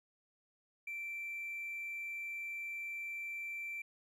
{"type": "tone with hard clipping", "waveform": "triangle", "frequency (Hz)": 2343, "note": "D7", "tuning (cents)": -5, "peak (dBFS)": -40, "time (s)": [0.87, 3.82], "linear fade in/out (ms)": 5, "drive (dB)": 4, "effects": []}